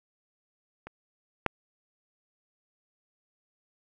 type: clicks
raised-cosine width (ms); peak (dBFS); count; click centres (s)
0.5; -26 / -9; 2; 0.87 / 1.463
effects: none